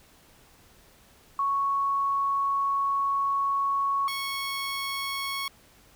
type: tone pair in turn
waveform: sine / 15% pulse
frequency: 1108.7 / 1102.6 Hz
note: C#6 / C#6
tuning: 0 / -10 cents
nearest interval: unison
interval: 10 cents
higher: first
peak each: -23 dBFS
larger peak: neither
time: 1.39-4.08 / 4.08-5.48 s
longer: first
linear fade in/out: 2 ms
effects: pink hiss -57 dBFS RMS until 5.95 s